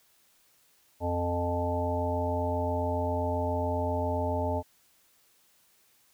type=harmonic tone; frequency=87.4 Hz; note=F2; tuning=2 cents sharp; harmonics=1 / 3 / 5 / 7 / 9 / 10; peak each=-31 / -35 / -36 / -32 / -40 / -34 dBFS; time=1-4.63 s; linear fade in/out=50 ms; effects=white hiss -65 dBFS RMS until 6.13 s